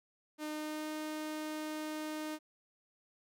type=tone with pitch glide; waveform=sawtooth; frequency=304.8 to 308 Hz; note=D#4 to D#4; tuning=-36 to -17 cents; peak=-34 dBFS; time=0.38-2.39 s; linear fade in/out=50 ms; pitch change=+19 cents; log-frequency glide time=0.49-0.89 s; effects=none